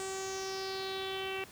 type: tone with low-pass filter sweep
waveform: sawtooth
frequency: 383.6 Hz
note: G4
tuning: 37 cents flat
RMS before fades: -38 dBFS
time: 0-1.44 s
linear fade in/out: 0 ms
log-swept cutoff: 8200 to 2600 Hz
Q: 4.9
effects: pink hiss -53 dBFS RMS until 1.51 s + high-pass 60 Hz 12 dB/octave